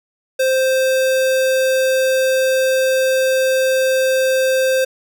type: tone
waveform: square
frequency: 523.3 Hz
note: C5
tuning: in tune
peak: -14 dBFS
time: 0.39-4.85 s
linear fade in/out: 10 ms
effects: none